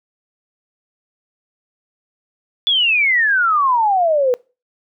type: exponential sweep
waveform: sine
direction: down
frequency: 3481 to 482.9 Hz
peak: -12 dBFS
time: 2.67-4.34 s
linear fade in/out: 0 ms
effects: noise-tail reverb RT60 0.3 s tail -23 dB re dry